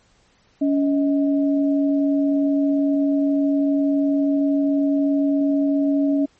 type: tone pair together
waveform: sine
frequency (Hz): 281.8 / 630.6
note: C#4 / D#5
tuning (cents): +29 / +23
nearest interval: octave + major second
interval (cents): 1394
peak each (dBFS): -16 / -26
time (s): 0.61-6.26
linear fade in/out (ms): 10
effects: pink hiss -59 dBFS RMS until 6.39 s + MP3 32 kbps